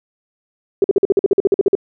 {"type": "tone bursts", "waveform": "sine", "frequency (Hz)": 392, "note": "G4", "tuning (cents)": 0, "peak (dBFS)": -8, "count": 14, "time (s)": [0.82, 1.752], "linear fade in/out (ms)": 2, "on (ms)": 22, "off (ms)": 48, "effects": []}